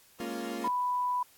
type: chord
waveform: 30% pulse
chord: Bb minor seventh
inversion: third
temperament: equal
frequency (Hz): 207.7 / 233.1 / 277.2 / 349.2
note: Ab3 / Bb3 / Db4 / F4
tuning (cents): 0 / 0 / 0 / 0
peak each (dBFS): -40 / -36 / -38 / -36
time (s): 0.2-0.68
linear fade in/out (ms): 2
type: tone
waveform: sine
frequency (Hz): 990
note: B5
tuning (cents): +4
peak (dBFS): -27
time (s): 0.64-1.23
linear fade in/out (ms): 5
effects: white hiss -60 dBFS RMS until 1.37 s + AAC 64 kbps